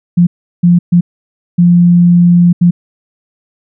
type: tone bursts at uneven times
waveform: sine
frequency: 174.4 Hz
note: F3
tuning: 2 cents flat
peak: -3 dBFS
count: 5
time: 0.17-0.27 / 0.63-0.79 / 0.92-1.01 / 1.58-2.53 / 2.61-2.71 s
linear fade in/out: 10 ms
effects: none